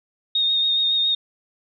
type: tone with vibrato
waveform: sine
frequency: 3701 Hz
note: A#7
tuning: 13 cents flat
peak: -17 dBFS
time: 0.35-1.15 s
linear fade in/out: 5 ms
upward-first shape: sine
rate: 7.2 Hz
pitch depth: 20 cents each way
effects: none